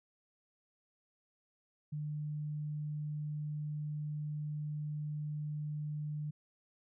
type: tone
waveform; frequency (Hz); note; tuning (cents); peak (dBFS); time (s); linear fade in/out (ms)
sine; 150; D3; +37; -36; 1.92-6.31; 10
effects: none